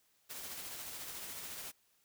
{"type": "noise with tremolo", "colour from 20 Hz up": "white", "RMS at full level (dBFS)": -44, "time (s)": [0.29, 1.72], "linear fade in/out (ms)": 20, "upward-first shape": "sine", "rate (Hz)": 14, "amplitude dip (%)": 30, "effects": ["white hiss -73 dBFS RMS until 2.04 s"]}